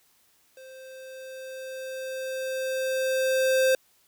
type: tone with level ramp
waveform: square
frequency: 523.3 Hz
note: C5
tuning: in tune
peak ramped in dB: -45 to -19 dBFS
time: 0.57-3.75 s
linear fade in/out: 2 ms
effects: white hiss -64 dBFS RMS until 4.07 s